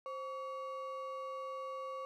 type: ring-modulated tone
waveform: triangle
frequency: 830.6 Hz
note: G#5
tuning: in tune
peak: -35 dBFS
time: 0.06-2.05 s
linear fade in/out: 0 ms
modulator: 304 Hz
effects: none